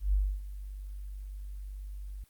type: tone with ADSR envelope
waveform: sine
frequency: 49 Hz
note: G1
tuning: in tune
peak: -22 dBFS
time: 0-2.24 s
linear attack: 130 ms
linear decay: 270 ms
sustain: -16 dB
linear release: 3 ms
effects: white hiss -66 dBFS RMS until 2.29 s + Opus 32 kbps